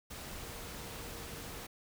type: tone in noise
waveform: sine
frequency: 466.1 Hz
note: A#4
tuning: in tune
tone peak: -55 dBFS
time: 0.42-1.64 s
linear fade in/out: 10 ms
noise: pink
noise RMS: -45 dBFS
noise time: 0.1-1.67 s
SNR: -13 dB
effects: none